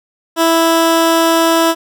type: tone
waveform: 15% pulse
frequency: 329.6 Hz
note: E4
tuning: in tune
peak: -3 dBFS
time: 0.36-1.75 s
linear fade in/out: 50 ms
effects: none